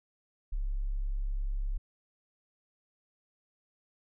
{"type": "tone", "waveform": "sine", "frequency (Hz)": 34.27, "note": "C#1", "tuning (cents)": -19, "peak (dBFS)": -29, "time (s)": [0.52, 1.78], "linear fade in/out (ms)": 10, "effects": []}